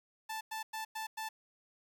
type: tone bursts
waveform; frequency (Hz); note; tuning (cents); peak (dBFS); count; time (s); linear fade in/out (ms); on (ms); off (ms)
sawtooth; 880; A5; 0; -34; 5; 0.29-1.29; 10; 120; 100
effects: 10-bit